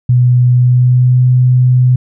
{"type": "tone with pitch glide", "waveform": "sine", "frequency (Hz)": [123.9, 126.14], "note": ["B2", "B2"], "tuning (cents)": [6, 37], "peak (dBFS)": -5, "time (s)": [0.09, 1.96], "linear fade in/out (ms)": 5, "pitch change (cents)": 31, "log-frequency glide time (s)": [0.52, 1.23], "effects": []}